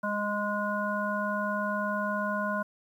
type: harmonic tone with a mistuned harmonic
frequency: 207.5 Hz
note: G#3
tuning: 1 cent flat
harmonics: 1 / 3 / 5 / 7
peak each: -33 / -33 / -33 / -33 dBFS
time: 0.03-2.63 s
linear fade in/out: 10 ms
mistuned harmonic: 1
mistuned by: -16 cents
effects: 10-bit